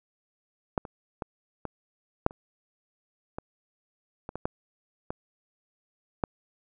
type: clicks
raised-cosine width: 1 ms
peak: -11 / -25 / -18 / -19 / -6 / -30 / -20 / -22 / -20 / -13 / -18 / -11 dBFS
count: 12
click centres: 0.778 / 0.852 / 1.222 / 1.653 / 2.264 / 2.309 / 3.385 / 4.291 / 4.356 / 4.455 / 5.105 / 6.238 s
effects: none